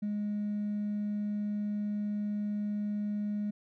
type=tone with hard clipping; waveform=triangle; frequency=207.7 Hz; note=G#3; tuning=in tune; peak=-30 dBFS; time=0.02-3.51 s; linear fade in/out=10 ms; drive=2 dB; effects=none